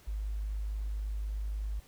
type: tone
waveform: sine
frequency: 51.8 Hz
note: G#1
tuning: 4 cents flat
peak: -32 dBFS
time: 0.07-1.8 s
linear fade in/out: 10 ms
effects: pink hiss -60 dBFS RMS until 1.87 s